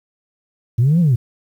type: linear two-way sweep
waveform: sine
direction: up then down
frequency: 109.4 to 179.4 to 109.4 Hz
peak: -9 dBFS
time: 0.78-1.16 s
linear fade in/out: 10 ms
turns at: 1 s
effects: tanh soft clip ceiling -8 dBFS + 8-bit